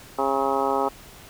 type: harmonic tone with a mistuned harmonic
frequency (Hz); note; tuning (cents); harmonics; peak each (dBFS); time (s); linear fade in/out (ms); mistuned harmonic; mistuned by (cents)
136.2; C#3; -30; 2 / 3 / 4 / 5 / 6 / 7 / 8 / 9; -31 / -27 / -28 / -31 / -26 / -29 / -31 / -30; 0.18-0.89; 10; 9; +70
effects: pink hiss -46 dBFS RMS until 1.29 s